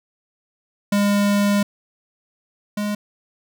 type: tone pair in turn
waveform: square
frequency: 203.2 / 207.5 Hz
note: G#3 / G#3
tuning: -38 / -1 cents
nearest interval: unison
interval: 37 cents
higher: second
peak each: -16 / -22 dBFS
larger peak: first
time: 0.92-1.63 / 2.77-2.95 s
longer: first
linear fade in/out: 5 ms
effects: none